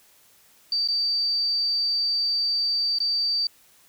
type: tone with dropouts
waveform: sine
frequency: 4635 Hz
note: D8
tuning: 24 cents flat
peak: -21 dBFS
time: 0.72-3.47 s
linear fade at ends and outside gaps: 2 ms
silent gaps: 0.876-0.885 / 2.986-3.002 s
effects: white hiss -57 dBFS RMS until 3.88 s